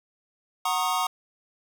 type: chord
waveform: square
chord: D# minor seventh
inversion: first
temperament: equal with one note detuned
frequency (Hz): 740 / 932.3 / 1087.8 / 1244.5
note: F#5 / A#5 / C#6 / D#6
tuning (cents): 0 / 0 / -33 / 0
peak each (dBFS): -30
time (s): 0.65-1.07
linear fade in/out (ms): 5
effects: none